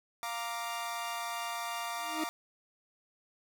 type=chord; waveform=sawtooth; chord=Bb major; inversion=second; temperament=equal; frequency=698.5 / 932.3 / 1174.7 Hz; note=F5 / Bb5 / D6; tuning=0 / 0 / 0 cents; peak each=-36 dBFS; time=0.23-2.29 s; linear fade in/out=0 ms
type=tone with exponential growth; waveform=40% pulse; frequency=314.1 Hz; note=D#4; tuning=16 cents sharp; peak=-29 dBFS; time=1.95-2.24 s; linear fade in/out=5 ms; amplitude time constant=61 ms
effects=none